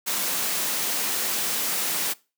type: high-pass noise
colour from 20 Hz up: white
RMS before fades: -26 dBFS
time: 0.06-2.14 s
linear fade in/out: 20 ms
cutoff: 150 Hz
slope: 48 dB/octave
effects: noise-tail reverb RT60 0.3 s tail -22 dB re dry